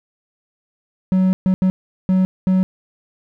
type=tone bursts at uneven times; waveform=triangle; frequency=186.9 Hz; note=F#3; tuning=18 cents sharp; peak=-10 dBFS; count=5; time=1.12-1.33 / 1.46-1.54 / 1.62-1.7 / 2.09-2.25 / 2.47-2.63 s; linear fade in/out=0 ms; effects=none